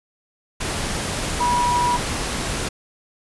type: tone in noise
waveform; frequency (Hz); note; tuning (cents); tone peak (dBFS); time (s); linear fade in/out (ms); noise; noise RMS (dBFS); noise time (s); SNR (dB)
sine; 972; B5; -28; -17; 1.4-1.97; 10; pink; -25; 0.6-2.69; +5
effects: resampled to 24000 Hz